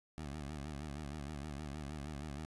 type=tone with vibrato; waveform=15% pulse; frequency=73.42 Hz; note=D2; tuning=in tune; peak=-36 dBFS; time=0.18-2.45 s; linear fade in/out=0 ms; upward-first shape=sine; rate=6.4 Hz; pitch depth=130 cents each way; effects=resampled to 24000 Hz + 11-bit